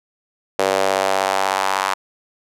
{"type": "tone with high-pass filter sweep", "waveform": "sawtooth", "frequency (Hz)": 96.4, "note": "G2", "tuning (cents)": -28, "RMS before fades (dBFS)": -19, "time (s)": [0.59, 1.94], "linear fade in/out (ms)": 0, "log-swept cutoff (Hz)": [520, 1000], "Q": 2.4, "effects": ["low-pass 11000 Hz 12 dB/octave"]}